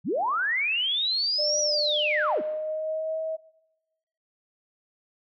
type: linear two-way sweep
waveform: sine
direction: up then down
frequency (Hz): 116.54 to 5870 to 155.6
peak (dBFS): -23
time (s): 0.04-2.42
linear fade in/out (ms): 50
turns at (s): 1.6
type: tone with pitch glide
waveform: sine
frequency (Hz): 596 to 638.8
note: D5 to D#5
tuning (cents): +25 to +45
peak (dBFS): -27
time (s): 1.38-3.37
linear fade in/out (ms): 20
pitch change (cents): +120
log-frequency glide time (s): 1.87-3.18
effects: noise-tail reverb RT60 1.0 s tail -18 dB re dry